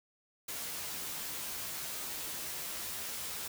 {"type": "noise with comb filter", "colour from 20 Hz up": "white", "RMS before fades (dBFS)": -40, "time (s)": [0.48, 3.48], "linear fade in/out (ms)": 5, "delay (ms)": 13, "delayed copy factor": 0.65, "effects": []}